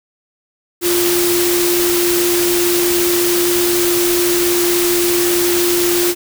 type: tone in noise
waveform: sine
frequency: 350 Hz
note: F4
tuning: 4 cents sharp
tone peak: -14 dBFS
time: 0.81-6.15 s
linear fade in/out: 50 ms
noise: white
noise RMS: -18 dBFS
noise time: 0.81-6.15 s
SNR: +1 dB
effects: none